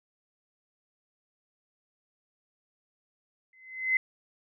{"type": "tone with exponential growth", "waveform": "sine", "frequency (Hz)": 2049, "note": "C7", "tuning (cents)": -37, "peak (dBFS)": -19, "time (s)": [3.53, 3.97], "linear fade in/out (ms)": 2, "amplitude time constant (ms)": 95, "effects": []}